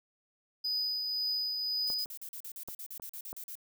triangle tone with tremolo, 4978 Hz, D#8, in tune, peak -28 dBFS, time 0.64-2.05 s, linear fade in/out 10 ms, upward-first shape triangle, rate 1.9 Hz, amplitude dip 35%
violet noise bursts, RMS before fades -43 dBFS, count 15, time 1.87-3.554 s, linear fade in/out 2 ms, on 74 ms, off 41 ms
clicks, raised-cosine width 1 ms, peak -31 / -33 / -29 / -35 / -30 dBFS, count 5, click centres 1.902 / 2.059 / 2.686 / 2.998 / 3.329 s
effects none

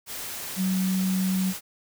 sine tone in noise, 187.8 Hz, F#3, 26 cents sharp, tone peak -22 dBFS, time 0.56-1.54 s, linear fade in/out 50 ms, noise white, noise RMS -35 dBFS, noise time 0.06-1.61 s, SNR +10 dB, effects none

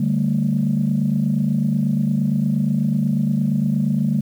sine chord, D suspended fourth, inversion none, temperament equal with one note detuned, 146.83 / 196 / 224.4 Hz, D3 / G3 / A3, 0 / 0 / +34 cents, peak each -20 dBFS, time 0-4.21 s, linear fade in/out 5 ms, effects tanh soft clip ceiling -9 dBFS + 8-bit

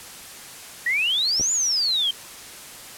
sine exponential two-way sweep, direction up then down, 1864 to 7130 to 3097 Hz, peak -19 dBFS, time 0.86-2.11 s, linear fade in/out 5 ms, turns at 1.52 s
clicks, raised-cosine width 2 ms, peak -19 / -20 dBFS, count 2, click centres 1.398 / 1.41 s
effects white hiss -40 dBFS RMS until 2.97 s + low-pass 12000 Hz 12 dB/octave

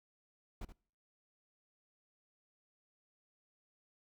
brown noise with echo, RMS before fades -43 dBFS, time 0.61-0.65 s, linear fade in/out 5 ms, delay 75 ms, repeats 1, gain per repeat -10 dB, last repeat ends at 0.725 s, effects noise-tail reverb RT60 0.5 s tail -25 dB re dry

